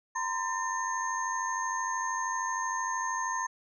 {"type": "tone cluster", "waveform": "sine", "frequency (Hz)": [930, 1023, 1801, 6400], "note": ["A#5", "C6", "A6", "G8"], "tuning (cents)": [-4, -39, 40, 35], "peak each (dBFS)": [-36, -32, -36, -38], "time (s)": [0.15, 3.47], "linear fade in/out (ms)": 10, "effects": []}